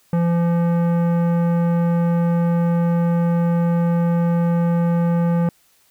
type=tone with tanh clipping; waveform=sine; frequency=170.6 Hz; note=F3; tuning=40 cents flat; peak=-17 dBFS; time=0.13-5.49 s; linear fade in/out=2 ms; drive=15 dB; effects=white hiss -58 dBFS RMS until 5.9 s